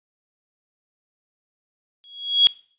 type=tone with exponential growth; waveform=sine; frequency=3322 Hz; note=G#7; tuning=in tune; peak=-7 dBFS; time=2.04-2.47 s; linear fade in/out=0 ms; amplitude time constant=92 ms; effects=noise-tail reverb RT60 0.5 s tail -22 dB re dry + resampled to 8000 Hz